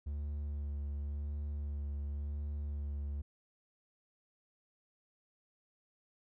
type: tone with vibrato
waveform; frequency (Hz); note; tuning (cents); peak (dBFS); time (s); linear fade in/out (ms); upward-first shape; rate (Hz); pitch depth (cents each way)
triangle; 72.4; D2; -24; -34; 0.06-3.22; 10; sine; 0.92; 19
effects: none